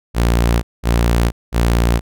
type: tone bursts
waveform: sawtooth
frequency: 58.27 Hz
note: A#1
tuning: in tune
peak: -8 dBFS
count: 3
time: 0.14-2.01 s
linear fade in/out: 50 ms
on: 490 ms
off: 200 ms
effects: none